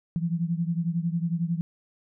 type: beating tone pair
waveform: sine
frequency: 165.9 / 176.9 Hz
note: E3 / F3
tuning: +11 / +23 cents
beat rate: 11 Hz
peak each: -26 / -29 dBFS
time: 0.16-1.61 s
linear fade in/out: 0 ms
effects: none